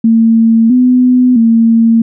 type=tone with pitch steps; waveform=sine; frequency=226.5 / 251 / 228 Hz; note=A#3 / B3 / A#3; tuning=-50 / +28 / -38 cents; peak=-4 dBFS; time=0.04-2.02 s; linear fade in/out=5 ms; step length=660 ms; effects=none